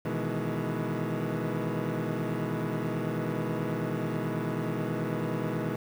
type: chord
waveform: 20% pulse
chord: E major seventh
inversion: second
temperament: equal with one note detuned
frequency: 123.47 / 155.56 / 164.81 / 209.5 Hz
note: B2 / D#3 / E3 / G#3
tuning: 0 / 0 / 0 / +15 cents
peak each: -30 dBFS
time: 0.05-5.76 s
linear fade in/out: 5 ms
effects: low-pass 2000 Hz 12 dB/octave + 8-bit